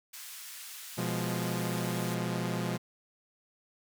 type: band-pass noise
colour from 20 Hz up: white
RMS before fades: -45 dBFS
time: 0.13-2.15 s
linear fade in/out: 10 ms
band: 1400 to 16000 Hz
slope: 12 dB/octave
type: chord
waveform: sawtooth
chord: F diminished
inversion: second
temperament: equal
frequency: 123.47 / 174.61 / 207.7 Hz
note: Cb3 / F3 / Ab3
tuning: 0 / 0 / 0 cents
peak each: -31 / -30 / -33 dBFS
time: 0.97-2.78 s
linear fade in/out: 20 ms
effects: none